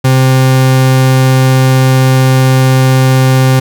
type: tone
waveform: 40% pulse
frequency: 130.81 Hz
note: C3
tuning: in tune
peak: -4 dBFS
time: 0.04-3.6 s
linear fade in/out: 10 ms
effects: none